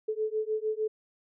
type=beating tone pair; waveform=sine; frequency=430.2 / 436.8 Hz; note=A4 / A4; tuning=-39 / -13 cents; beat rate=6.6 Hz; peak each=-31 dBFS; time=0.08-0.88 s; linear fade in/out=10 ms; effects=none